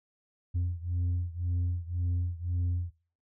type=beating tone pair; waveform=sine; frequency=87.4 / 89.3 Hz; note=F2 / F2; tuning=+2 / +39 cents; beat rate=1.9 Hz; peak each=-28 / -30 dBFS; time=0.54-2.91 s; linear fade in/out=20 ms; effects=noise-tail reverb RT60 0.4 s tail -18 dB re dry + tanh soft clip ceiling -25 dBFS